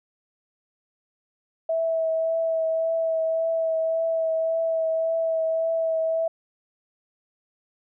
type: tone with vibrato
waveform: sine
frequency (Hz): 651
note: E5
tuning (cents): -22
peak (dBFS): -21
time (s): 1.69-6.28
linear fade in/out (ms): 5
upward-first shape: triangle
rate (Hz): 1.8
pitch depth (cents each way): 18
effects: none